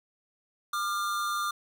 square tone pair together, 1197.9 / 1396 Hz, D6 / F6, +34 / -1 cents, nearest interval minor third, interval 265 cents, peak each -30 / -35 dBFS, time 0.73-1.51 s, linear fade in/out 5 ms, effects none

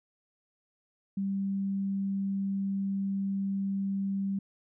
sine tone, 196 Hz, G3, in tune, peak -28 dBFS, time 1.17-4.39 s, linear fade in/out 5 ms, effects none

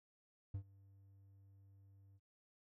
triangle tone with ADSR envelope, 98 Hz, G2, in tune, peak -36 dBFS, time 0.54-2.2 s, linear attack 6 ms, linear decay 82 ms, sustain -24 dB, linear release 41 ms, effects none

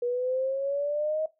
sine exponential sweep, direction up, 480 to 633 Hz, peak -25 dBFS, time 0.02-1.26 s, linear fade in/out 5 ms, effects noise-tail reverb RT60 0.2 s tail -17 dB re dry

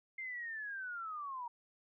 sine linear sweep, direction down, 2113 to 932.3 Hz, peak -40 dBFS, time 0.18-1.48 s, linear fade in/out 5 ms, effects none

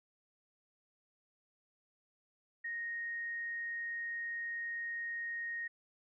sine tone, 1864.7 Hz, A#6, in tune, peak -37 dBFS, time 2.64-5.68 s, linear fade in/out 10 ms, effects none

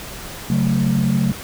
sine chord, F# minor, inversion second, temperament equal, 138.59 / 185 / 220 Hz, C#3 / F#3 / A3, 0 / 0 / 0 cents, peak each -18 dBFS, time 0.5-1.32 s, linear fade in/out 2 ms, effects tanh soft clip ceiling -9 dBFS + pink hiss -33 dBFS RMS until 1.43 s

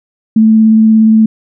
sine tone with vibrato, 220 Hz, A3, in tune, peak -3 dBFS, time 0.36-1.26 s, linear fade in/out 5 ms, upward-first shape sine, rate 17 Hz, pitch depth 11 cents each way, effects none

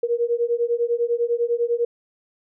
sine beating tone pair, 468 / 478 Hz, A#4 / A#4, +7 / +43 cents, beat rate 10 Hz, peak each -22 dBFS, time 0.03-1.85 s, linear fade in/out 5 ms, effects none

